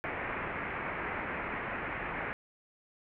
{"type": "low-pass noise", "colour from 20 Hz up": "white", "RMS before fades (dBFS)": -37, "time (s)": [0.04, 2.33], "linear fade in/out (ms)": 0, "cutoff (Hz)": 2300, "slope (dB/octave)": 48, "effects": []}